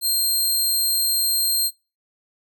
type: tone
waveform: 15% pulse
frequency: 4186 Hz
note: C8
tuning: in tune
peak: -12 dBFS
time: 0.01-1.71 s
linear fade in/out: 50 ms
effects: noise-tail reverb RT60 0.3 s tail -25 dB re dry